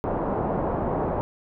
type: low-pass noise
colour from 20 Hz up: white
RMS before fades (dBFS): -26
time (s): 0.04-1.21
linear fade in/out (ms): 0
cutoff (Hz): 850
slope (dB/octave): 24
effects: none